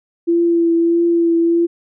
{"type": "tone with vibrato", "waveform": "sine", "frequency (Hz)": 337.6, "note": "E4", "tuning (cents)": 41, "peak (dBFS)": -11, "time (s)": [0.27, 1.67], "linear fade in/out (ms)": 20, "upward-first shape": "triangle", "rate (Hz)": 1.6, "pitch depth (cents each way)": 22, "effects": []}